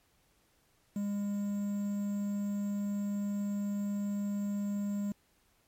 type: tone with quantisation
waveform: triangle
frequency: 203.1 Hz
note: G#3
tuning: 38 cents flat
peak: -29 dBFS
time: 0.96-5.12 s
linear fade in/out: 2 ms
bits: 9
effects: pink hiss -70 dBFS RMS until 5.67 s + MP3 64 kbps